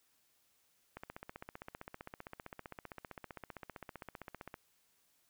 click train, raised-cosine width 0.5 ms, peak -30 dBFS, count 56, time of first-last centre 0.97-4.541 s, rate 15.4 Hz, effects white hiss -74 dBFS RMS until 5.29 s

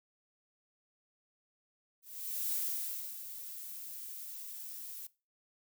violet noise with ADSR envelope, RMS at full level -34 dBFS, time 2.02-5.07 s, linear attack 500 ms, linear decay 620 ms, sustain -11 dB, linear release 5 ms, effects noise-tail reverb RT60 0.3 s tail -20 dB re dry

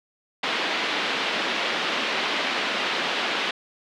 white band-pass noise, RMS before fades -26 dBFS, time 0.43-3.51 s, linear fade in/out 5 ms, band 210 to 3600 Hz, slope 24 dB/octave, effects none

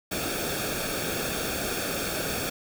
pink noise with comb filter, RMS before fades -30 dBFS, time 0.11-2.5 s, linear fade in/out 10 ms, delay 1 ms, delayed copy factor -0.7, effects none

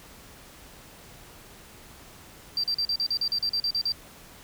sine tone bursts, 4699 Hz, D8, in tune, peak -22 dBFS, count 13, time 2.57-3.921 s, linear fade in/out 2 ms, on 67 ms, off 40 ms, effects tanh soft clip ceiling -20 dBFS + pink hiss -49 dBFS RMS until 4.43 s

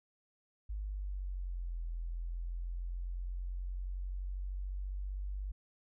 sine exponential two-way sweep, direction down then up, 52 to 41.95 to 48.92 Hz, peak -36 dBFS, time 0.69-5.52 s, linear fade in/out 10 ms, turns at 1.83 s, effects none

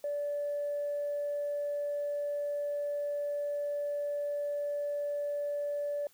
sine tone, 580 Hz, D5, 22 cents flat, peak -30 dBFS, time 0.04-6.07 s, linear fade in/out 2 ms, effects tanh soft clip ceiling -27 dBFS + white hiss -64 dBFS RMS until 6.13 s

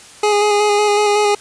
25% pulse tone with vibrato, 415.3 Hz, G#4, in tune, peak -8 dBFS, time 0.23-1.35 s, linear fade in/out 5 ms, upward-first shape square, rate 5.4 Hz, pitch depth 17 cents each way, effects white hiss -40 dBFS RMS until 1.4 s + resampled to 22050 Hz

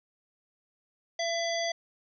harmonic tone with a mistuned harmonic, 674 Hz, E5, 38 cents sharp, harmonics 1 / 3 / 5 / 7 / 9, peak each -30 / -35 / -37 / -38 / -40 dBFS, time 1.19-1.72 s, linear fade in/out 5 ms, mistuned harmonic 3, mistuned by -16 cents, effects none

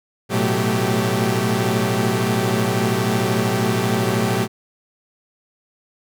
sawtooth tone cluster, 111.2 / 124.1 / 184.9 / 218.7 / 390.5 Hz, A2 / B2 / F#3 / A3 / G4, +19 / +9 / -1 / -10 / -7 cents, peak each -20 dBFS, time 0.29-4.48 s, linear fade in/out 50 ms, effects none

